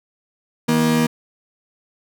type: tone pair together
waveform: 35% pulse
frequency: 158.91 / 238.1 Hz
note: D#3 / A#3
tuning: +37 / +37 cents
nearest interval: perfect fifth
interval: 700 cents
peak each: -19 / -14 dBFS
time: 0.68-1.07 s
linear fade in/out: 10 ms
effects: none